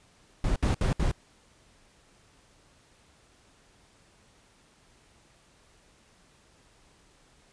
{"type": "noise bursts", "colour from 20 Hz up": "brown", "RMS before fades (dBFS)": -25, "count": 4, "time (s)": [0.44, 1.115], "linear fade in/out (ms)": 2, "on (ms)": 120, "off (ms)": 65, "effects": ["pink hiss -61 dBFS RMS until 7.52 s", "resampled to 22050 Hz"]}